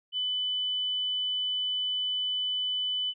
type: tone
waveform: sine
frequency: 3000 Hz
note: F#7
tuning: 23 cents sharp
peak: -27 dBFS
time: 0.12-3.14 s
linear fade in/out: 50 ms
effects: none